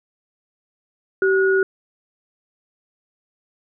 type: tone pair together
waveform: sine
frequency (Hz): 384.3 / 1451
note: G4 / F#6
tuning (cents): -34 / -34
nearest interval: octave + major seventh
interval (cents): 2300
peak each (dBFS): -15 / -20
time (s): 1.22-1.63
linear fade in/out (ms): 2
effects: none